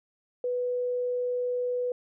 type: tone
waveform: sine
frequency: 493.9 Hz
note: B4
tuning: in tune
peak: -26 dBFS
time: 0.44-1.92 s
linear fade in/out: 2 ms
effects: none